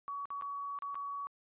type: tone with dropouts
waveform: sine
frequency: 1129 Hz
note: C#6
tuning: 31 cents sharp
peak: -37 dBFS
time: 0.08-1.27 s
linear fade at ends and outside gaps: 0 ms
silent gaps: 0.255-0.304 / 0.412-0.422 / 0.788-0.822 / 0.945-0.954 s
effects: resampled to 8000 Hz